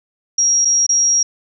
sine tone with dropouts, 5650 Hz, F8, 19 cents sharp, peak -11 dBFS, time 0.38-1.23 s, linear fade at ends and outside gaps 5 ms, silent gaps 0.649-0.653 / 0.866-0.891 s, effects none

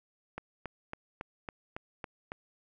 click train, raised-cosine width 0.5 ms, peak -23 dBFS, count 8, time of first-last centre 0.38-2.319 s, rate 3.61 Hz, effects none

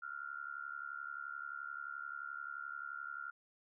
sine tone with amplitude modulation, 1400 Hz, F6, 4 cents sharp, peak -38 dBFS, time 0.02-3.31 s, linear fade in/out 10 ms, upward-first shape sine, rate 71.5 Hz, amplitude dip 95%, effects none

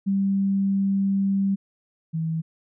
sine tone pair in turn, 196 / 161.71 Hz, G3 / E3, 0 / -33 cents, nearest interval minor third, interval 333 cents, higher first, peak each -19 / -23 dBFS, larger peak first, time 0.06-1.56 / 2.13-2.42 s, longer first, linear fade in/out 20 ms, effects none

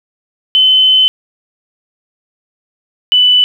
sine tone pair in turn, 3047 / 2986 Hz, G7 / F#7, -50 / +15 cents, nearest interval unison, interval 35 cents, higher first, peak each -5 dBFS, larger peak neither, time 0.55-1.08 / 3.12-3.44 s, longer first, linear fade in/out 0 ms, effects 7-bit

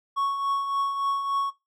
triangle tone with tremolo, 1108.7 Hz, C#6, in tune, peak -19 dBFS, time 0.16-1.51 s, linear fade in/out 20 ms, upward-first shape triangle, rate 3.5 Hz, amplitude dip 55%, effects noise-tail reverb RT60 0.2 s tail -18 dB re dry + MP3 96 kbps

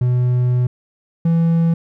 triangle tone pair in turn, 124.2 / 166.31 Hz, B2 / E3, +10 / +16 cents, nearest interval perfect fourth, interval 506 cents, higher second, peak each -11 / -10 dBFS, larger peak second, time 0.01-0.67 / 1.25-1.74 s, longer first, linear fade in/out 5 ms, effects none

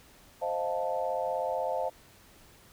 sine chord, F dominant seventh, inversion second, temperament equal, 523.3 / 622.3 / 698.5 / 880 Hz, C5 / Eb5 / F5 / A5, 0 / 0 / 0 / 0 cents, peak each -33 / -34 / -34 / -35 dBFS, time 0.41-1.9 s, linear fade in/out 20 ms, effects pink hiss -57 dBFS RMS until 2.72 s

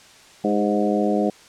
harmonic tone with a mistuned harmonic, 103.83 Hz, G#2, in tune, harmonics 2 / 3 / 4 / 5 / 6 / 7, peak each -22 / -24 / -25 / -26 / -27 / -27 dBFS, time 0.44-1.3 s, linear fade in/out 5 ms, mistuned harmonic 4, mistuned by -35 cents, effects white hiss -48 dBFS RMS until 1.48 s + low-pass 7000 Hz 12 dB/octave

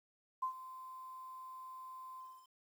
sine tone with ADSR envelope, 1036 Hz, C6, 17 cents flat, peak -32 dBFS, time 0.42-2.49 s, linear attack 10 ms, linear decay 95 ms, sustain -15 dB, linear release 290 ms, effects 11-bit

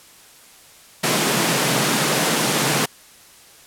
pink high-pass noise, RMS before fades -19 dBFS, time 1.03-2.86 s, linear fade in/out 10 ms, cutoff 130 Hz, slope 96 dB/octave, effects white hiss -47 dBFS RMS until 3.66 s + low-pass 12000 Hz 12 dB/octave

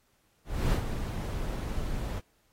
brown noise with ADSR envelope, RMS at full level -24 dBFS, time 0.45-2.21 s, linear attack 270 ms, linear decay 98 ms, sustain -9 dB, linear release 30 ms, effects pink hiss -70 dBFS RMS until 2.52 s + AAC 48 kbps

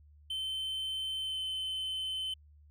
triangle tone with pitch glide, 3082 to 3062 Hz, G7 to G7, -30 to -41 cents, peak -32 dBFS, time 0.3-2.34 s, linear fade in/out 5 ms, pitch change -11 cents, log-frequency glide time 1.2-1.39 s, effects added 74 Hz sine -56 dBFS peak until 2.7 s

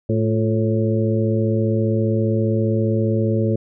harmonic tone with a mistuned harmonic, 110 Hz, A2, in tune, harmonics 1 / 2 / 3 / 4 / 5, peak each -19 / -22 / -24 / -25 / -26 dBFS, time 0.09-3.56 s, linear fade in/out 5 ms, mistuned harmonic 3, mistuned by +77 cents, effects none

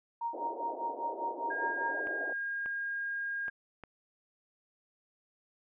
sine tone with tremolo, 932.3 Hz, A#5, in tune, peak -30 dBFS, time 0.21-2 s, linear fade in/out 5 ms, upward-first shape triangle, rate 5 Hz, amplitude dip 100%
white band-pass noise, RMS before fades -42 dBFS, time 0.33-2.33 s, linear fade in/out 5 ms, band 300 to 740 Hz, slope 48 dB/octave
sine tone, 1620 Hz, G#6, 43 cents flat, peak -33 dBFS, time 1.5-3.5 s, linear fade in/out 10 ms
clicks, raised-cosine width 0.5 ms, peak -31 dBFS, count 4, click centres 2.071 / 2.66 / 3.482 / 3.837 s
effects none

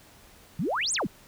sine exponential two-way sweep, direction up then down, 137.7 to 9440 to 137.7 Hz, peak -25 dBFS, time 0.59-1.07 s, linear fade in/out 5 ms, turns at 0.93 s, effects pink hiss -54 dBFS RMS until 1.27 s

